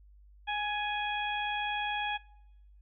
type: harmonic tone with a mistuned harmonic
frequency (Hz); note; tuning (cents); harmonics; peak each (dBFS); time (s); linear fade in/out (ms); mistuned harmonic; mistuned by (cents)
830.6; G#5; 0; 1 / 2 / 3 / 4; -33 / -37 / -37 / -39; 0.47-2.18; 20; 2; +15
effects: noise-tail reverb RT60 1.0 s tail -24 dB re dry + added 50 Hz sine -54 dBFS peak until 2.81 s